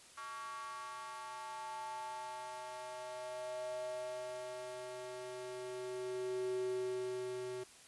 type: tone with high-pass filter sweep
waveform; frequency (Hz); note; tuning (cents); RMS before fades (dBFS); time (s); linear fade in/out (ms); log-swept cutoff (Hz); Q
square; 125.6; B2; +30; -43; 0.17-7.64; 10; 1200 to 310; 6.2
effects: white hiss -59 dBFS RMS until 7.87 s + resampled to 24000 Hz